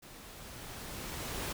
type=noise with level ramp; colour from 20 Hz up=pink; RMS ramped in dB=-52 to -37 dBFS; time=0.02-1.53 s; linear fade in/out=10 ms; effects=none